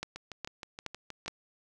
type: two click trains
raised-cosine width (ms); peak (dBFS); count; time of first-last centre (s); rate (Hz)
0.2; -24 / -18; 8 / 4; 0.16-1.261 / 0.03-1.28; 6.36 / 2.4
effects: none